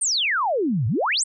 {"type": "exponential two-way sweep", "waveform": "sine", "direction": "down then up", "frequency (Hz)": [9310, 101, 9310], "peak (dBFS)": -19, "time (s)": [0.01, 1.24], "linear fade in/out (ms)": 10, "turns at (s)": 0.87, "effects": []}